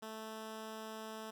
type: tone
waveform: 10% pulse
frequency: 219.5 Hz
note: A3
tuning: 4 cents flat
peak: -36 dBFS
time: 0.02-1.31 s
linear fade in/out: 10 ms
effects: none

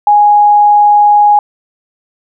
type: tone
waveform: sine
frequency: 829 Hz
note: G#5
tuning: 3 cents flat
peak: -3 dBFS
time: 0.07-1.39 s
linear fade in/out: 2 ms
effects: none

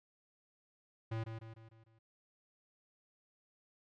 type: tone with echo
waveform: square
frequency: 112.4 Hz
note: A2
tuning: 37 cents sharp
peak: -37 dBFS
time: 1.11-1.24 s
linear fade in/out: 10 ms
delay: 150 ms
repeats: 5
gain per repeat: -6 dB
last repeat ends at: 1.99 s
effects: low-pass 3000 Hz 12 dB/octave

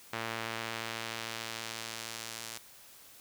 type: tone with band-pass filter sweep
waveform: sawtooth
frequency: 113.6 Hz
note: A#2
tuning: 44 cents flat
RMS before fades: -40 dBFS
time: 0.13-2.58 s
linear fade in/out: 0 ms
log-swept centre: 1900 to 7500 Hz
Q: 0.7
effects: white hiss -55 dBFS RMS until 3.2 s

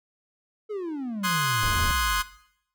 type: exponential sweep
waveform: triangle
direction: down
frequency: 440 to 43.46 Hz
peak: -27 dBFS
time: 0.69-2.22 s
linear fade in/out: 20 ms
type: chord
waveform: sawtooth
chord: Ab dominant seventh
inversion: first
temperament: equal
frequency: 1046.5 / 1244.5 / 1480 / 1661.2 Hz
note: C6 / Eb6 / Gb6 / Ab6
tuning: 0 / 0 / 0 / 0 cents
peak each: -23 / -27 / -26 / -29 dBFS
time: 1.23-2.23 s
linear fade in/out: 20 ms
type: noise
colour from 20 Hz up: brown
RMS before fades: -30 dBFS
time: 1.63-1.91 s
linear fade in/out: 0 ms
effects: noise-tail reverb RT60 0.7 s tail -17 dB re dry

